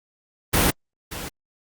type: noise with echo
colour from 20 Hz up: pink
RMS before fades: -18 dBFS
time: 0.53-0.71 s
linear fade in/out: 10 ms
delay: 580 ms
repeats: 1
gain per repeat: -15 dB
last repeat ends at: 1.29 s
effects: Opus 32 kbps